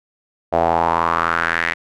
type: tone with band-pass filter sweep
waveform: sawtooth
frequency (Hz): 83.6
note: E2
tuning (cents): +25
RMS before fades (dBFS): -18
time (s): 0.52-1.74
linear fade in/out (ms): 20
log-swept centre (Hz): 660 to 2000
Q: 4.1
effects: none